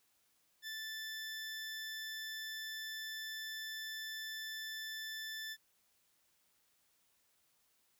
20% pulse tone, 1760 Hz, A6, in tune, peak -37 dBFS, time 0.62-5.57 s, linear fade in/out 50 ms, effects white hiss -75 dBFS RMS until 7.99 s

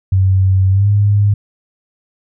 sine tone with pitch glide, 95 to 102.41 Hz, F#2 to G#2, +46 to -24 cents, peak -8 dBFS, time 0.12-1.34 s, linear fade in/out 5 ms, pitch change +130 cents, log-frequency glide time 0.7-0.88 s, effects none

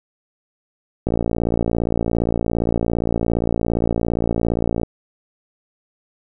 click train, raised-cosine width 2 ms, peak -6 dBFS, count 217, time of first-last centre 1.07-4.833 s, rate 57.4 Hz, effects none

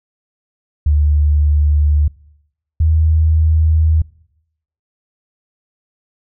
sine tone pair in turn, 74.1 / 79.18 Hz, D2 / D#2, +16 / +31 cents, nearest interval minor second, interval 115 cents, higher second, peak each -9 dBFS, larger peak neither, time 0.86-2.08 / 2.8-4.02 s, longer neither, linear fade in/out 5 ms, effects noise-tail reverb RT60 0.8 s tail -23 dB re dry

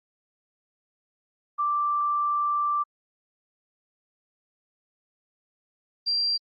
sine tone pair in turn, 1174.7 / 4733 Hz, D6 / D8, 0 / +13 cents, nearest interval 2 octaves, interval 2413 cents, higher second, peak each -22 dBFS, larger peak neither, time 1.58-2.84 / 6.06-6.38 s, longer first, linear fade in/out 20 ms, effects Opus 24 kbps

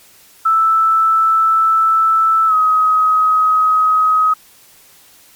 sine tone with pitch glide, 1318.5 to 1265.5 Hz, E6 to D#6, 0 to +29 cents, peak -9 dBFS, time 0.45-4.34 s, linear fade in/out 10 ms, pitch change -71 cents, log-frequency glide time 2.47-2.54 s, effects white hiss -46 dBFS RMS until 5.35 s + MP3 96 kbps

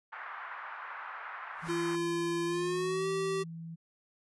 pink band-pass noise, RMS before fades -43 dBFS, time 0.12-1.96 s, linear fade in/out 10 ms, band 990 to 1700 Hz, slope 24 dB/octave
pink noise with exponential growth, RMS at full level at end -45 dBFS, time 1.51-1.69 s, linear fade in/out 0 ms, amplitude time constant 37 ms
sine tone, 164.81 Hz, E3, in tune, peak -40 dBFS, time 1.62-3.76 s, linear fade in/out 20 ms
square tone with pitch glide, 342.1 to 386.2 Hz, F4 to G4, -36 to -26 cents, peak -31 dBFS, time 1.68-3.44 s, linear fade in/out 20 ms, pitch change +210 cents, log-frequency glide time 2.46-3.08 s
effects resampled to 24000 Hz

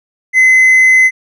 sine tone with hard clipping, 2042 Hz, C7, 43 cents flat, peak -5 dBFS, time 0.33-1.11 s, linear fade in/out 50 ms, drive 2 dB, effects none

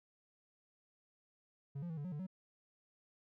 triangle tone with pitch steps, 139.3 / 173.4 / 161.9 / 144.4 / 182.4 / 147.3 / 187.4 Hz, C#3 / F3 / E3 / D3 / F#3 / D3 / F#3, +9 / -12 / -31 / -29 / -24 / +6 / +22 cents, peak -38 dBFS, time 1.75-2.268 s, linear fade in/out 10 ms, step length 74 ms, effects none

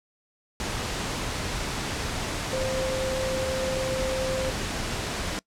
sine tone in noise, 523.3 Hz, C5, in tune, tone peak -27 dBFS, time 2.53-4.5 s, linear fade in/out 0 ms, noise pink, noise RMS -30 dBFS, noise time 0.6-5.39 s, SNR 0 dB, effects noise-tail reverb RT60 0.1 s tail -24 dB re dry + low-pass 8000 Hz 12 dB/octave

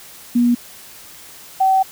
sine tone pair in turn, 240.6 / 765.2 Hz, B3 / G5, -45 / -42 cents, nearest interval octave + minor sixth, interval 2003 cents, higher second, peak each -11 dBFS, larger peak neither, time 0.35-0.55 / 1.6-1.83 s, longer second, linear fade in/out 10 ms, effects white hiss -40 dBFS RMS until 1.91 s

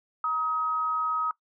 sine tone pair together, 948 / 1266.4 Hz, A#5 / D#6, +29 / +30 cents, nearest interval perfect fourth, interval 501 cents, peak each -34 / -25 dBFS, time 0.24-1.31 s, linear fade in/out 2 ms, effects noise-tail reverb RT60 0.1 s tail -20 dB re dry

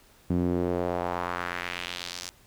sawtooth tone with band-pass filter sweep, 88.2 Hz, F2, 18 cents sharp, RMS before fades -30 dBFS, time 0.3-2.29 s, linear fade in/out 0 ms, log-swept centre 220 to 6100 Hz, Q 1.7, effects pink hiss -58 dBFS RMS until 2.46 s

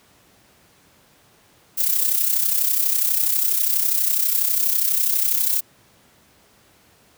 violet noise with amplitude modulation, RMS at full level -17 dBFS, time 1.77-5.61 s, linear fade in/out 20 ms, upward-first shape sine, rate 32.2 Hz, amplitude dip 60%, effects pink hiss -55 dBFS RMS until 7.17 s + high-pass 80 Hz 12 dB/octave

